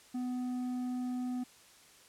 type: tone with low-pass filter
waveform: square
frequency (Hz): 249.8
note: B3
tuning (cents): +20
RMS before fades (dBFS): -36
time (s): 0.14-1.44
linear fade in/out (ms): 10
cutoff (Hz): 590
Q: 0.67
effects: white hiss -59 dBFS RMS until 2.08 s + low-pass 10000 Hz 12 dB/octave